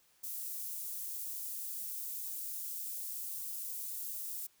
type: high-pass noise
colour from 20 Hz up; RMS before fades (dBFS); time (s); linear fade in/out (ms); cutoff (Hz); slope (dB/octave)
white; -41; 0.23-4.47; 10; 10000; 12
effects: white hiss -69 dBFS RMS until 4.6 s